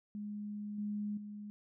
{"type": "tone with level steps", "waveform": "sine", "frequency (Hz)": 207.7, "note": "G#3", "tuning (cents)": 0, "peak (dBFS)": [-39, -35, -43], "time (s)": [0.15, 1.5], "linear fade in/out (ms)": 0, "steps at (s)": [0.78, 1.17], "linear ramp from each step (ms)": 5, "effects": []}